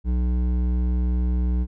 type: tone with hard clipping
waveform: triangle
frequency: 61.2 Hz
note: B1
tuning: 15 cents flat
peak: -21 dBFS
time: 0.04-1.67 s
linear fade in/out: 50 ms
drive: 14 dB
effects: none